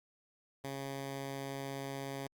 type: tone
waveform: 10% pulse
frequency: 137.2 Hz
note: C#3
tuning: 17 cents flat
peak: -31 dBFS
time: 0.64-2.27 s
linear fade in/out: 5 ms
effects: Opus 48 kbps